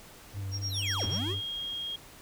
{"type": "tone with vibrato", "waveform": "triangle", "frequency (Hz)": 98, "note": "G2", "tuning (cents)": 0, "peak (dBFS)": -31, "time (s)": [0.33, 1.42], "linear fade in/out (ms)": 50, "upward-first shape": "sine", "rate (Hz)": 4.6, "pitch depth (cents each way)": 31}
{"type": "tone with tremolo", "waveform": "sine", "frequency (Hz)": 5588, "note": "F8", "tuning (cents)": 0, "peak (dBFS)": -31, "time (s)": [0.51, 1.21], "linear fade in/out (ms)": 50, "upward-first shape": "sine", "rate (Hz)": 8.2, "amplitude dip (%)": 100}
{"type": "linear two-way sweep", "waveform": "square", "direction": "down then up", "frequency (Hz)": [4441, 65.41, 432.5], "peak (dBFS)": -35, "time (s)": [0.68, 1.36], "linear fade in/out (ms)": 50, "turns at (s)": 1.06}
{"type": "tone", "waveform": "sine", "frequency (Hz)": 3253, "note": "G#7", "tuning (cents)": -37, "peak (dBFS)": -33, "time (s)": [0.82, 1.96], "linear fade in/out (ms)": 5}
{"effects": ["pink hiss -51 dBFS RMS until 2.21 s"]}